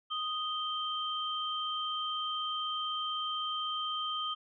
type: tone pair together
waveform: sine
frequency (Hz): 1244.5 / 3136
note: D#6 / G7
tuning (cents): 0 / 0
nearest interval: octave + major third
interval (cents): 1600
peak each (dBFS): -35 / -35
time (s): 0.1-4.35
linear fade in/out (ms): 20
effects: none